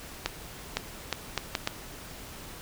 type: accelerating click train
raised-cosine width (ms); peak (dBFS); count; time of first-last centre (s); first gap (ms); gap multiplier
0.2; -9; 6; 0.26-1.674; 510; 0.7
effects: pink hiss -44 dBFS RMS until 2.61 s